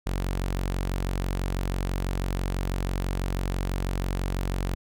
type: tone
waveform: sawtooth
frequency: 46.08 Hz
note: F#1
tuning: 6 cents flat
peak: -22 dBFS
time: 0.06-4.75 s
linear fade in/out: 10 ms
effects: none